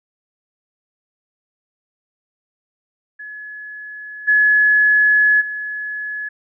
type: tone with level steps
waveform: sine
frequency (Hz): 1700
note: G#6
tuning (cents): +40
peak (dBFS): -30 / -10 / -23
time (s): 3.19-6.29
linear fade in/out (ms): 10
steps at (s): 4.27 / 5.4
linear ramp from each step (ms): 20
effects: none